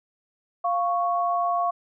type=tone pair together; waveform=sine; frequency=698.4 / 1108.7 Hz; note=F5 / C#6; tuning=0 / 0 cents; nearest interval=minor sixth; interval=800 cents; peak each=-23 / -25 dBFS; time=0.64-1.71 s; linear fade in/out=10 ms; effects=none